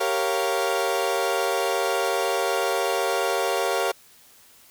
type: chord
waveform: 30% pulse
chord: G half-diminished seventh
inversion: none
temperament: equal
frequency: 392 / 466.2 / 554.4 / 698.5 Hz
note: G4 / Bb4 / Db5 / F5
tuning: 0 / 0 / 0 / 0 cents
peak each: -25 dBFS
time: 0-3.92 s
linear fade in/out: 10 ms
effects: white hiss -53 dBFS RMS until 4.7 s